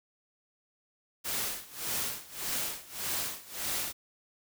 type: noise with tremolo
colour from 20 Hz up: white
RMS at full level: -32 dBFS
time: 1.24-3.93 s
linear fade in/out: 20 ms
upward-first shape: sine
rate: 1.7 Hz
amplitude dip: 90%
effects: none